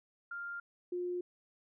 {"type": "tone pair in turn", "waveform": "sine", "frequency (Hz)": [1398, 356.2], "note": ["F6", "F4"], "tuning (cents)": [1, 34], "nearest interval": "2 octaves", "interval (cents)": 2367, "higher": "first", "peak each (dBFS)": [-39, -34], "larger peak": "second", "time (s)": [[0.31, 0.6], [0.92, 1.21]], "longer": "neither", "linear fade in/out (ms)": 5, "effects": []}